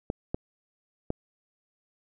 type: clicks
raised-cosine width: 2 ms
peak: -15 dBFS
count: 3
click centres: 0.101 / 0.345 / 1.104 s
effects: none